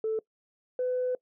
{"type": "tone pair in turn", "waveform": "sine", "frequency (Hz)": [440, 502.9], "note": ["A4", "B4"], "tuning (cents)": [0, 31], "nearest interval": "major second", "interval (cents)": 231, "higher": "second", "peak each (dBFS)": -25, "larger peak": "neither", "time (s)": [[0.04, 0.19], [0.79, 1.15]], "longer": "second", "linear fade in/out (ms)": 2, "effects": ["noise-tail reverb RT60 0.1 s tail -22 dB re dry", "tanh soft clip ceiling -22 dBFS"]}